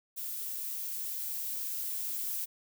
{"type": "noise with level ramp", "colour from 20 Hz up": "violet", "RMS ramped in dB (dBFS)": [-38, -35], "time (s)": [0.16, 2.46], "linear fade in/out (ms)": 20, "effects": []}